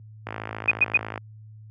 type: click train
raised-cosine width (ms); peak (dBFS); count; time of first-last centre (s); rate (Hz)
0.5; -16; 50; 0.27-1.177; 54
type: tone bursts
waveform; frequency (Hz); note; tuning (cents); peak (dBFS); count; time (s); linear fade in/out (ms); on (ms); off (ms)
sine; 2489; D#7; 0; -14; 3; 0.68-0.973; 5; 31; 100
effects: added 108 Hz sine -40 dBFS peak until 1.7 s + high-pass 100 Hz 12 dB/octave